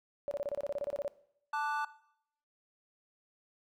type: tone bursts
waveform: sine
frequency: 572 Hz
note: D5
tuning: 46 cents flat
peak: -32 dBFS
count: 14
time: 0.28-1.079 s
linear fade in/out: 0 ms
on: 32 ms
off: 27 ms
type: chord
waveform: triangle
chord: D major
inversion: second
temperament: equal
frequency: 880 / 1174.7 / 1480 Hz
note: A5 / D6 / F#6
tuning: 0 / 0 / 0 cents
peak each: -32 / -36 / -36 dBFS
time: 1.53-1.85 s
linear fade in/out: 5 ms
effects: noise-tail reverb RT60 0.7 s tail -18 dB re dry